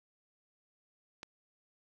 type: click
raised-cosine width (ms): 0.2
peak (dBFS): -26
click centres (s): 1.231
effects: none